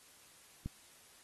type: click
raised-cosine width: 5 ms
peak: -26 dBFS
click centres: 0.66 s
effects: white hiss -61 dBFS RMS until 1.23 s + AAC 32 kbps